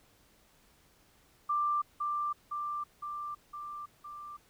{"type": "tone with echo", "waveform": "sine", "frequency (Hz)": 1182, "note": "D6", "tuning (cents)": 11, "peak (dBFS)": -27, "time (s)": [1.49, 1.82], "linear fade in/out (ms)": 10, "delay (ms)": 510, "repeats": 5, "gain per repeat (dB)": -3, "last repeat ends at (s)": 4.37, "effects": ["pink hiss -65 dBFS RMS until 4.49 s"]}